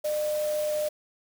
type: tone in noise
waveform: sine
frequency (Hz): 604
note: D5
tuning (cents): +48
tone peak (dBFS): -25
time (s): 0.04-0.89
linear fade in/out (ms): 10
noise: white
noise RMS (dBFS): -40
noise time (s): 0.04-0.89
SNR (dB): +12
effects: none